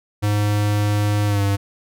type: tone with pitch glide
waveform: square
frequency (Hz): 103.83 to 99.83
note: G#2 to G2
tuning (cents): 0 to +32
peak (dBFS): -17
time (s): 0.22-1.57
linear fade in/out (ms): 20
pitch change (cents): -68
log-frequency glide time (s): 1.26-1.42
effects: none